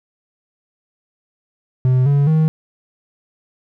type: tone with pitch steps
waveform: triangle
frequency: 128 / 142.02 / 157.59 Hz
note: C3 / C#3 / D#3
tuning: -38 / +42 / +22 cents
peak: -9 dBFS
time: 1.85-2.48 s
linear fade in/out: 0 ms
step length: 210 ms
effects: none